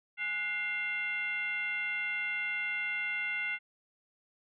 sine tone with frequency modulation, 2100 Hz, C7, 6 cents sharp, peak -31 dBFS, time 0.17-3.59 s, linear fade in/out 50 ms, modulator 634 Hz, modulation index 0.9, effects none

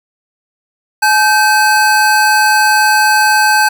square tone pair together, 851 / 1552.6 Hz, G#5 / G6, +42 / -17 cents, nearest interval minor seventh, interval 1041 cents, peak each -11 dBFS, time 1.02-3.69 s, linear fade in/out 10 ms, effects none

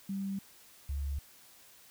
sine tone pair in turn, 195.7 / 70.32 Hz, G3 / C#2, -3 / +25 cents, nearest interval octave + tritone, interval 1772 cents, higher first, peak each -33 / -32 dBFS, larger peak second, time 0.09-0.39 / 0.89-1.19 s, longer neither, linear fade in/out 5 ms, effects white hiss -58 dBFS RMS until 1.9 s

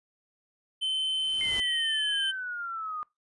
triangle tone, 3071 Hz, G7, 36 cents flat, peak -25 dBFS, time 0.81-2.32 s, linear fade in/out 20 ms
pink noise with exponential growth, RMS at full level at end -38 dBFS, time 0.95-1.6 s, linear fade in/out 0 ms, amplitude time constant 140 ms
sine exponential sweep, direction down, 2122 to 1217 Hz, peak -32 dBFS, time 1.41-3.03 s, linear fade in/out 0 ms
effects noise-tail reverb RT60 0.2 s tail -23 dB re dry + resampled to 24000 Hz

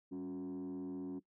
sine tone with frequency modulation, 277.2 Hz, C#4, in tune, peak -37 dBFS, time 0.11-1.2 s, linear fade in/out 20 ms, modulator 84.9 Hz, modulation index 0.79, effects noise-tail reverb RT60 0.1 s tail -18 dB re dry + tanh soft clip ceiling -39 dBFS

